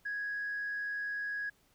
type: tone with frequency modulation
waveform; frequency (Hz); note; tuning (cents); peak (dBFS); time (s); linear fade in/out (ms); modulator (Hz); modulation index
sine; 1661.2; G#6; 0; -33; 0.05-1.5; 10; 91.3; 0.28
effects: tanh soft clip ceiling -30 dBFS + pink hiss -69 dBFS RMS until 1.74 s